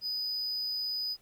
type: tone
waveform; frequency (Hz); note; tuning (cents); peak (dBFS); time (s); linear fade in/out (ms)
triangle; 4979; D#8; 0; -30; 0.01-1.17; 50
effects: pink hiss -65 dBFS RMS until 1.21 s